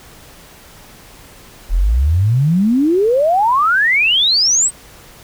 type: exponential sweep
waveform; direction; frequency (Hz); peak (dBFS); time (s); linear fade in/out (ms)
sine; up; 37.92 to 8372; -10; 1.69-4.71; 50
effects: pink hiss -41 dBFS RMS until 5.23 s